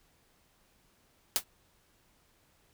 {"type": "noise with exponential decay", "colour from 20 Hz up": "white", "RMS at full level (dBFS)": -23, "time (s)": [1.36, 1.44], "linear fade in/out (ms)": 0, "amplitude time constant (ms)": 16, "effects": ["pink hiss -68 dBFS RMS until 2.73 s"]}